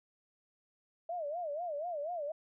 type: tone with vibrato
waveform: sine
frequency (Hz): 640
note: D#5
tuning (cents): +49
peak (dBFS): -35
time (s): 1.09-2.32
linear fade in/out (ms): 5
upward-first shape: sine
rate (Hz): 4.1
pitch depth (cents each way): 200
effects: none